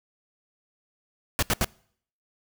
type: noise bursts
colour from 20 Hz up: pink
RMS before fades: -23 dBFS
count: 3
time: 1.39-1.645 s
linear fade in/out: 0 ms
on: 35 ms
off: 75 ms
effects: noise-tail reverb RT60 0.6 s tail -25 dB re dry